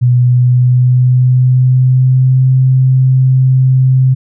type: tone with pitch glide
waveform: sine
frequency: 123.47 to 130.28 Hz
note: B2 to C3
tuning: 0 to -7 cents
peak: -5 dBFS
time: 0.01-4.15 s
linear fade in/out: 20 ms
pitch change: +93 cents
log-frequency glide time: 0.12-2.49 s
effects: none